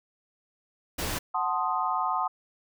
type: noise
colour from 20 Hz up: pink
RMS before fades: -31 dBFS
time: 0.98-1.19 s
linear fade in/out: 10 ms
type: chord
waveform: sine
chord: F# diminished seventh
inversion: none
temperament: equal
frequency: 740 / 880 / 1046.5 / 1244.5 Hz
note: F#5 / A5 / C6 / Eb6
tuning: 0 / 0 / 0 / 0 cents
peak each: -31 / -31 / -30 / -30 dBFS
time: 1.34-2.28 s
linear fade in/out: 10 ms
effects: none